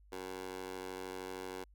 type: tone with high-pass filter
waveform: 15% pulse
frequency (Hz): 93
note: F#2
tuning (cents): +9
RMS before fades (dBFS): -44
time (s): 0.12-1.64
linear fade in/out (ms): 5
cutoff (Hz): 450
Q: 1.8
effects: added 50 Hz sine -59 dBFS peak until 1.74 s